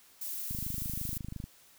violet noise, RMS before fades -38 dBFS, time 0.21-1.18 s, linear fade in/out 5 ms
click train, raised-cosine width 5 ms, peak -27 dBFS, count 25, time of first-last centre 0.51-1.44 s, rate 25.8 Hz
effects white hiss -60 dBFS RMS until 1.78 s

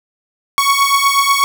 sawtooth beating tone pair, 1108.7 / 1116.9 Hz, C#6 / C#6, 0 / +13 cents, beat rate 8.2 Hz, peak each -10 dBFS, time 0.58-1.44 s, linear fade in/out 0 ms, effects none

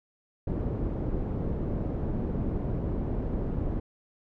pink low-pass noise, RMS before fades -30 dBFS, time 0.47-3.8 s, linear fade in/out 5 ms, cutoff 400 Hz, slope 12 dB/octave, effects none

